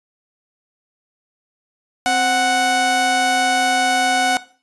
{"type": "tone pair together", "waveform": "sawtooth", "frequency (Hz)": [261.6, 739.9], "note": ["C4", "F#5"], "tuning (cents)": [0, 0], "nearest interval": "octave + tritone", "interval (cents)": 1800, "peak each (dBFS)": [-21, -11], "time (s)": [2.06, 4.37], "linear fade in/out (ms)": 0, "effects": ["noise-tail reverb RT60 0.4 s tail -17 dB re dry", "resampled to 24000 Hz"]}